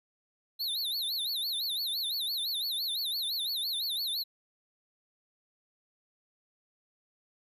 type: tone with vibrato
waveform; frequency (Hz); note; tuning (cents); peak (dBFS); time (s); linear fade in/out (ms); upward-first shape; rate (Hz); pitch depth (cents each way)
square; 3967; B7; +7; -31; 0.59-4.24; 20; sine; 5.9; 210
effects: none